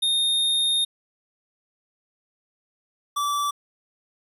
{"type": "tone pair in turn", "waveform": "square", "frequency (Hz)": [3681, 1159.4], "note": ["A#7", "D6"], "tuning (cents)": [-23, -23], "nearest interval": "octave + minor sixth", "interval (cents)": 2000, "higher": "first", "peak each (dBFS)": [-20, -23], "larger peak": "first", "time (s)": [[0.02, 0.85], [3.16, 3.51]], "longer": "first", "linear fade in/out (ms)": 10, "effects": ["resampled to 32000 Hz"]}